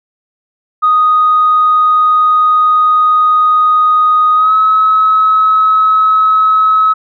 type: tone with pitch glide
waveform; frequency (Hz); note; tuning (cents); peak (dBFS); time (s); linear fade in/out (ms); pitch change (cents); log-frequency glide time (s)
sine; 1244.5 to 1285.4; D#6 to E6; 0 to -44; -5; 0.82-6.94; 20; +56; 4.35-4.53
effects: tanh soft clip ceiling -1 dBFS